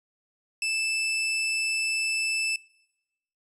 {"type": "tone", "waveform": "sawtooth", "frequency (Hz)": 2637, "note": "E7", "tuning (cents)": 0, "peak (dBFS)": -22, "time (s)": [0.62, 2.56], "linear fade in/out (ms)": 2, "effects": ["noise-tail reverb RT60 0.9 s tail -23 dB re dry", "resampled to 24000 Hz"]}